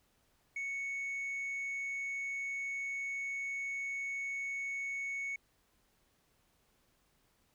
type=tone; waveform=sine; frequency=2217 Hz; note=C#7; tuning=in tune; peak=-33 dBFS; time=0.56-5.36 s; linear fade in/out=5 ms; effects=tanh soft clip ceiling -35 dBFS + pink hiss -73 dBFS RMS until 7.54 s